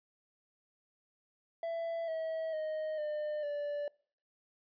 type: tone with pitch steps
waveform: triangle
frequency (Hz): 666 / 644.1 / 622.8 / 602.3 / 582.5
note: E5 / E5 / D#5 / D5 / D5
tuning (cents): +18 / -40 / +2 / +44 / -14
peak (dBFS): -32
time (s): 1.63-3.88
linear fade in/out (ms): 2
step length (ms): 450
effects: noise-tail reverb RT60 0.5 s tail -24 dB re dry + resampled to 11025 Hz